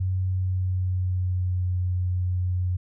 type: tone with pitch glide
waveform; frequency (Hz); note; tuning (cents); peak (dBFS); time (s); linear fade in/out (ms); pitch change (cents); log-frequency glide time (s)
sine; 93.1 to 90.66; F#2 to F#2; +11 to -35; -22; 0-2.77; 10; -46; 0.23-1.69
effects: none